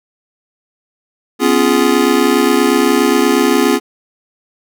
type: chord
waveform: square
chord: C# dominant seventh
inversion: third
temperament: just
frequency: 249.5 / 277.2 / 346.5 / 415.8 Hz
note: B3 / C#4 / E#4 / G#4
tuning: +18 / 0 / -14 / +2 cents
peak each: -16 dBFS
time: 1.39-3.8 s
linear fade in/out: 50 ms
effects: none